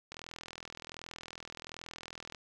click train, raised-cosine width 0.2 ms, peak -26 dBFS, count 93, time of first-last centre 0.12-2.348 s, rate 41.3 Hz, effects none

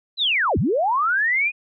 sine linear two-way sweep, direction down then up, 4093 to 66 to 2502 Hz, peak -17 dBFS, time 0.17-1.52 s, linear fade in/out 50 ms, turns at 0.58 s, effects none

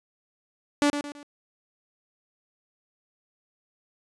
sawtooth tone with echo, 290 Hz, D4, 22 cents flat, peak -15 dBFS, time 0.82-0.9 s, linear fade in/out 0 ms, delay 110 ms, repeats 3, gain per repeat -8 dB, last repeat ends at 1.23 s, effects resampled to 22050 Hz

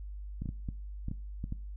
clicks, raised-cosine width 5 ms, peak -24 dBFS, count 8, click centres 0.42 / 0.458 / 0.49 / 0.688 / 1.084 / 1.114 / 1.441 / 1.524 s, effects noise-tail reverb RT60 0.4 s tail -20 dB re dry + added 50 Hz sine -39 dBFS peak until 1.76 s

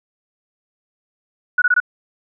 sine tone bursts, 1467 Hz, F#6, 15 cents flat, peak -11 dBFS, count 4, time 1.58-1.802 s, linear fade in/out 5 ms, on 39 ms, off 22 ms, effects none

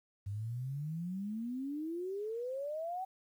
sine exponential sweep, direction up, 97.4 to 770 Hz, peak -36 dBFS, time 0.26-3.05 s, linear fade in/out 10 ms, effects 11-bit

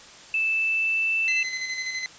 sine tone with pitch glide, 2637 to 2655 Hz, E7 to E7, 0 to +12 cents, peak -21 dBFS, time 0.34-1.43 s, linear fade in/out 2 ms, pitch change +12 cents, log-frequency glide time 0.48-1.21 s
sawtooth tone with tremolo, 2043 Hz, C7, 42 cents flat, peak -23 dBFS, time 1.28-2.06 s, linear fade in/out 0 ms, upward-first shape square, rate 12 Hz, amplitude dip 40%
effects white hiss -46 dBFS RMS until 2.18 s + resampled to 16000 Hz

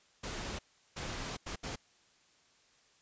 pink noise bursts at uneven times, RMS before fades -40 dBFS, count 4, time 0.23-0.59 / 0.96-1.37 / 1.46-1.56 / 1.63-1.76 s, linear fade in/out 10 ms, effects white hiss -67 dBFS RMS until 3.01 s + resampled to 16000 Hz

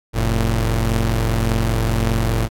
sawtooth tone pair together, 45.04 / 113.5 Hz, F#1 / A#2, -46 / -46 cents, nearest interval octave + major third, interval 1600 cents, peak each -15 dBFS, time 0.13-2.49 s, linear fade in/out 50 ms, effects AAC 64 kbps

